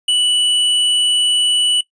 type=tone with tanh clipping; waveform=sine; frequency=2960 Hz; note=F#7; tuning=in tune; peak=-13 dBFS; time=0.08-1.81 s; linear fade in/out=5 ms; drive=17 dB; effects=noise-tail reverb RT60 0.1 s tail -18 dB re dry + resampled to 22050 Hz